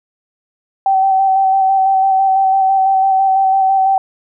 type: tone with vibrato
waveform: sine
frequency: 770 Hz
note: G5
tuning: 31 cents flat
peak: -9 dBFS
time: 0.86-3.98 s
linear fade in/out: 2 ms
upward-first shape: square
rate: 6 Hz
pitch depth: 17 cents each way
effects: none